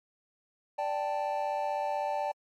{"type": "chord", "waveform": "triangle", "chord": "D suspended fourth", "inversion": "none", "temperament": "equal", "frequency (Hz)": [587.3, 784, 880], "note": ["D5", "G5", "A5"], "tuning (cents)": [0, 0, 0], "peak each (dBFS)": -32, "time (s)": [0.78, 2.32], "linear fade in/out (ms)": 10, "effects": ["AAC 64 kbps"]}